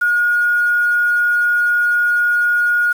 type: tone with quantisation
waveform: sine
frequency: 1438 Hz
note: F#6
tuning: 50 cents flat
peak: -12 dBFS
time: 0.01-2.93 s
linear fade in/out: 10 ms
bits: 6
effects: none